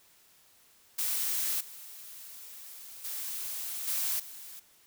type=noise with level steps; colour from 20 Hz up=blue; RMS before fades=-31 / -47 / -37 / -31 / -46 dBFS; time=0.98-4.6 s; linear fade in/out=10 ms; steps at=1.6 / 3.04 / 3.87 / 4.19 s; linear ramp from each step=10 ms; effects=white hiss -62 dBFS RMS until 4.86 s